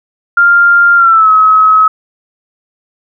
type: tone with pitch glide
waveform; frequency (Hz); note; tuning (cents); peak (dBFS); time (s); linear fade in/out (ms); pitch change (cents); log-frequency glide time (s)
sine; 1396.9 to 1281; F6 to E6; 0 to -50; -3; 0.37-1.88; 5; -150; 0.96-1.3
effects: none